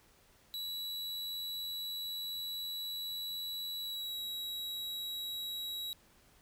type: tone with pitch glide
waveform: 45% pulse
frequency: 3927 to 3868 Hz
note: B7 to B7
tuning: -11 to -37 cents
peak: -37 dBFS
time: 0.54-5.93 s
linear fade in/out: 0 ms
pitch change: -26 cents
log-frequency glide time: 3.8-4.21 s
effects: pink hiss -65 dBFS RMS until 6.41 s